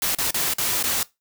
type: noise with dropouts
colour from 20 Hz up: white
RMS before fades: -23 dBFS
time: 0.02-1.03 s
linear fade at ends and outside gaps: 2 ms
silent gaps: 0.15-0.185 / 0.308-0.343 / 0.537-0.583 / 0.828-0.838 s
effects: noise-tail reverb RT60 0.2 s tail -20 dB re dry